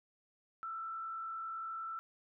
sine tone with frequency modulation, 1331 Hz, E6, 16 cents sharp, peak -39 dBFS, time 0.63-1.99 s, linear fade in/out 0 ms, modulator 49.5 Hz, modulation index 0.45, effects none

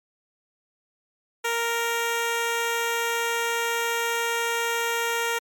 10% pulse tone, 465.5 Hz, A#4, 2 cents flat, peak -15 dBFS, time 1.44-5.39 s, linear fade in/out 10 ms, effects MP3 96 kbps

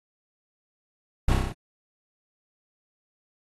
brown noise with echo, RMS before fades -20 dBFS, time 1.28-1.34 s, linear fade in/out 5 ms, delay 31 ms, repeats 6, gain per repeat -2 dB, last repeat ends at 1.526 s, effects AAC 32 kbps

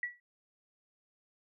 sine tone with exponential decay, 1942 Hz, B6, 30 cents flat, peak -29 dBFS, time 0.03-0.2 s, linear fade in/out 2 ms, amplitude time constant 36 ms, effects none

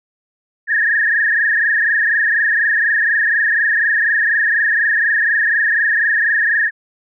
sine tone with frequency modulation, 1760 Hz, A6, in tune, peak -12 dBFS, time 0.67-6.71 s, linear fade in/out 50 ms, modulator 24.1 Hz, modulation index 4.4, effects none

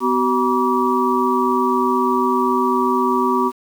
sine tone cluster, 251 / 378.9 / 959 / 1154 Hz, B3 / F#4 / A#5 / D6, +28 / +41 / +49 / -31 cents, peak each -20 dBFS, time 0-3.52 s, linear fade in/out 50 ms, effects 7-bit

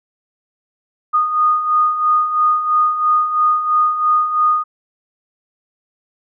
sine beating tone pair, 1230 / 1233 Hz, D#6 / D#6, -20 / -16 cents, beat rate 3 Hz, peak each -20 / -13 dBFS, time 1.13-4.64 s, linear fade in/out 20 ms, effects none

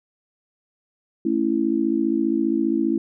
sine chord, A major, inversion none, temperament just, 220 / 275 / 330 Hz, A3 / C#4 / E4, 0 / -14 / +2 cents, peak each -25 / -23 / -21 dBFS, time 1.25-2.98 s, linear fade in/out 5 ms, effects none

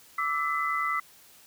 sine tone cluster, 1163 / 1313 / 2014 Hz, D6 / E6 / B6, -17 / -7 / +33 cents, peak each -30 dBFS, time 0.18-1 s, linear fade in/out 5 ms, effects white hiss -55 dBFS RMS until 1.46 s

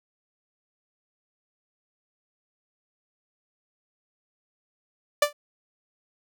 sawtooth tone with exponential decay, 587.3 Hz, D5, in tune, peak -10 dBFS, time 5.22-5.33 s, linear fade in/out 5 ms, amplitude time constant 23 ms, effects none

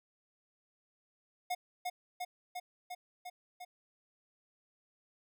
square tone with echo, 721 Hz, F#5, 45 cents flat, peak -33 dBFS, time 1.5-1.55 s, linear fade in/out 10 ms, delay 350 ms, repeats 6, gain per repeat -2 dB, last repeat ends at 3.65 s, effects none

